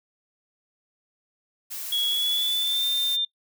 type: noise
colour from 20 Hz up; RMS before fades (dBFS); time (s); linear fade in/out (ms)
blue; -34; 1.7-3.17; 20
type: tone with pitch glide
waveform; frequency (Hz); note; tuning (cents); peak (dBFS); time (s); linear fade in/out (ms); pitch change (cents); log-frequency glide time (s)
sine; 3340 to 3600; G#7 to A7; +9 to +39; -22; 1.92-3.25; 5; +130; 2.08-2.85
effects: noise-tail reverb RT60 0.1 s tail -21 dB re dry